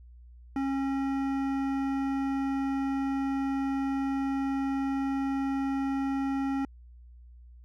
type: tone with hard clipping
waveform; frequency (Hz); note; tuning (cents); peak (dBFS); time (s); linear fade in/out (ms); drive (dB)
triangle; 272.1; C#4; -32; -29; 0.56-6.65; 2; 17
effects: added 60 Hz sine -48 dBFS peak until 7.64 s